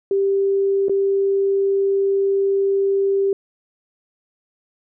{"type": "tone with dropouts", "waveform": "sine", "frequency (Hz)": 393.2, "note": "G4", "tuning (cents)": 5, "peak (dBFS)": -15, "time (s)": [0.11, 3.33], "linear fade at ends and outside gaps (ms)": 2, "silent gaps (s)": [0.884, 0.895], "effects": []}